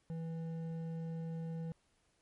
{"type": "tone with hard clipping", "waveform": "triangle", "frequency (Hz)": 163.9, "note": "E3", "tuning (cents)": -10, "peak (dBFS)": -40, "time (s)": [0.1, 1.72], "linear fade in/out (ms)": 0, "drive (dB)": 11, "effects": ["pink hiss -75 dBFS RMS until 2.21 s", "MP3 48 kbps"]}